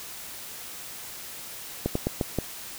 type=slowing click train; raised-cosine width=2 ms; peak=-11 dBFS; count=5; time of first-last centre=1.86-2.387 s; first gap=94 ms; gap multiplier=1.23; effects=white hiss -40 dBFS RMS until 2.78 s

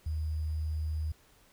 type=tone with sample-and-hold; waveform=sine; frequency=77.78 Hz; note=D#2; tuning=in tune; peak=-30 dBFS; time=0.06-1.12 s; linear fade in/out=5 ms; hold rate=4900 Hz; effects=pink hiss -63 dBFS RMS until 1.52 s

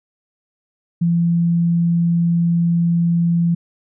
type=tone; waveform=sine; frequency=170 Hz; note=F3; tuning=46 cents flat; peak=-13 dBFS; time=1.01-3.55 s; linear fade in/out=10 ms; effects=none

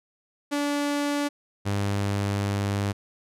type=tone pair in turn; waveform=sawtooth; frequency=288.8 / 100.53 Hz; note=D4 / G2; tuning=-29 / +44 cents; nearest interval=octave + tritone; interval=1827 cents; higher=first; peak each=-20 dBFS; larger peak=neither; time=0.51-1.29 / 1.65-2.93 s; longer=second; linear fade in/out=20 ms; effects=low-pass 11000 Hz 12 dB/octave

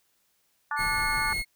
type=harmonic tone; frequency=292.7 Hz; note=D4; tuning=6 cents flat; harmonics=3 / 4 / 5 / 6; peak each=-32 / -32 / -31 / -36 dBFS; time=0.71-1.33 s; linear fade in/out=2 ms
type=tone; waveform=35% pulse; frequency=2164 Hz; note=C#7; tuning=42 cents flat; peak=-26 dBFS; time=0.76-1.45 s; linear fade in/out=50 ms
type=noise with tremolo; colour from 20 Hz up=brown; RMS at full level=-36 dBFS; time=0.79-1.42 s; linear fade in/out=2 ms; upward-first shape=sine; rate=6 Hz; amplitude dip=30%
effects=white hiss -70 dBFS RMS until 1.55 s

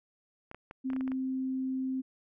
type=clicks; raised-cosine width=0.5 ms; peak=-29 dBFS; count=9; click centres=0.514 / 0.546 / 0.711 / 0.902 / 0.933 / 0.964 / 1.009 / 1.078 / 1.118 s
type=tone; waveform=sine; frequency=261.6 Hz; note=C4; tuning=in tune; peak=-30 dBFS; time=0.84-2.02 s; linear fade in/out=20 ms
effects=none

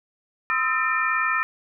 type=tone cluster; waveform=sine; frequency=1029 / 1275 / 1335 / 1804 / 2394 Hz; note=C6 / D#6 / E6 / A6 / D7; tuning=-29 / +42 / +22 / +43 / +33 cents; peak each=-31 / -26 / -27 / -24 / -28 dBFS; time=0.5-1.43 s; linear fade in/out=0 ms; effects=none

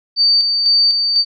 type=tone with tremolo; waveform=sine; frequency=4600 Hz; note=D8; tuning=37 cents flat; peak=-9 dBFS; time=0.16-1.25 s; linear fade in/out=50 ms; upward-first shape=square; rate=2 Hz; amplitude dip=40%; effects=none

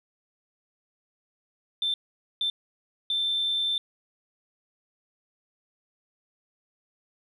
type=tone bursts at uneven times; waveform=sine; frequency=3555 Hz; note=A7; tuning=17 cents sharp; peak=-23 dBFS; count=3; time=1.82-1.94 / 2.41-2.5 / 3.1-3.78 s; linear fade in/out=2 ms; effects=tanh soft clip ceiling -19 dBFS

